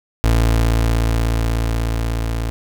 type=tone with level ramp; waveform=30% pulse; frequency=56.5 Hz; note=A1; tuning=47 cents sharp; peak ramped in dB=-9 to -17 dBFS; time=0.24-2.5 s; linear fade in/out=0 ms; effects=none